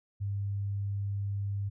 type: tone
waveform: sine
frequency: 100 Hz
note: G2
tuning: 35 cents sharp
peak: -30 dBFS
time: 0.2-1.7 s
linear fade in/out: 20 ms
effects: none